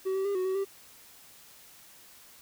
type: tone with pitch steps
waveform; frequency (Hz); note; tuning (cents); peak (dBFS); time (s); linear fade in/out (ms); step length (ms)
triangle; 380 / 385.2 / 401.5 / 369.8 / 378.2 / 392.3; F#4 / G4 / G4 / F#4 / F#4 / G4; +46 / -30 / +41 / -1 / +38 / +1; -25; 0.05-0.65; 20; 100
effects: white hiss -54 dBFS RMS until 2.41 s